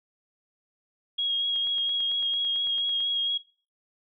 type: tone with vibrato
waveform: sine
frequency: 3285 Hz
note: G#7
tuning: 20 cents flat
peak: -24 dBFS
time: 1.18-3.38 s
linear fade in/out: 10 ms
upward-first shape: sine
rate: 4.3 Hz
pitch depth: 17 cents each way
type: click train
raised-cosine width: 0.3 ms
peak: -31 dBFS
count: 14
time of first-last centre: 1.56-3.004 s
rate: 9 Hz
effects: noise-tail reverb RT60 0.4 s tail -20 dB re dry